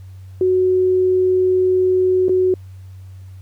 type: tone with dropouts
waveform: sine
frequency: 370 Hz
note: F#4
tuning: in tune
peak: -12 dBFS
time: 0.41-2.54 s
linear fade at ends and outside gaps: 2 ms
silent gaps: 2.284-2.293 s
effects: added 94 Hz sine -34 dBFS peak until 3.41 s + pink hiss -57 dBFS RMS until 3.41 s